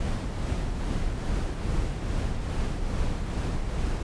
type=noise with tremolo; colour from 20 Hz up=brown; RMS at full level=-26 dBFS; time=0-4.03 s; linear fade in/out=5 ms; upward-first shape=triangle; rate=2.4 Hz; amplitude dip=45%; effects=resampled to 22050 Hz